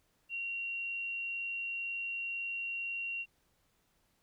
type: tone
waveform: sine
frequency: 2751 Hz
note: F7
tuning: 27 cents flat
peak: -35 dBFS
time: 0.29-3.26 s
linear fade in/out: 50 ms
effects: pink hiss -74 dBFS RMS until 4.22 s